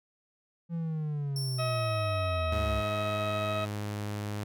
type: linear sweep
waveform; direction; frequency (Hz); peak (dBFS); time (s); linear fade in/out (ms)
triangle; down; 170.4 to 64.8; -28; 0.69-2.83; 50
type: tone with exponential decay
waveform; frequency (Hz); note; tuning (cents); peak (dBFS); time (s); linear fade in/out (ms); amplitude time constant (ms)
sawtooth; 5430; F8; -50; -32; 1.36-3.71; 2; 510
type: harmonic tone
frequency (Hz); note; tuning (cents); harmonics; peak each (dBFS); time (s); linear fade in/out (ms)
637; D#5; +41; 1 / 2 / 3 / 4 / 5 / 6; -32 / -35 / -48 / -40 / -50 / -44; 1.58-3.66; 20
type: tone with vibrato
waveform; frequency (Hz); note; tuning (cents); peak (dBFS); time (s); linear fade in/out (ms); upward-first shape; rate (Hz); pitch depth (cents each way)
sawtooth; 103.83; G#2; 0; -29; 2.52-4.44; 5; square; 20; 11
effects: none